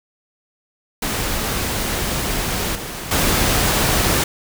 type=noise with level steps; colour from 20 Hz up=pink; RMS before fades=-22 / -29 / -17 dBFS; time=1.02-4.24 s; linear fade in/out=5 ms; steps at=2.75 / 3.11 s; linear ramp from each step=5 ms; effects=none